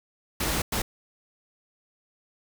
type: noise bursts at uneven times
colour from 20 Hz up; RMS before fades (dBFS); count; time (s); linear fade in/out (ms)
pink; -27; 2; 0.4-0.62 / 0.72-0.82; 5
effects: none